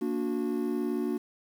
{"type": "chord", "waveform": "triangle", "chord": "Bb augmented", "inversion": "none", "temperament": "just", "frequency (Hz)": [233.1, 291.4, 364.2], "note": ["Bb3", "D4", "F#4"], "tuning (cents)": [0, -13, -27], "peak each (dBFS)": -30, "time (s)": [0.01, 1.18], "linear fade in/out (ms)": 10, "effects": ["9-bit"]}